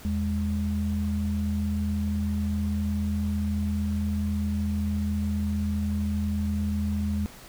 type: tone pair together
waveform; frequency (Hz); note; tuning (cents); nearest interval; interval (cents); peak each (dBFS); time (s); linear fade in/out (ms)
sine; 81.7 / 206.4; E2 / G#3; -15 / -10; octave + major third; 1605; -27; 0.05-7.26; 0
effects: pink hiss -47 dBFS RMS until 7.48 s